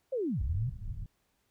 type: linear two-way sweep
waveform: sine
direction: down then up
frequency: 554.4 to 53.6 to 134 Hz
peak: -29 dBFS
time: 0.12-0.7 s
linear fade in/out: 10 ms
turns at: 0.42 s
type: low-pass noise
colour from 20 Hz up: pink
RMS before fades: -39 dBFS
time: 0.41-1.06 s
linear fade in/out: 2 ms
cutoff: 130 Hz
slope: 24 dB/octave
effects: pink hiss -75 dBFS RMS until 1.5 s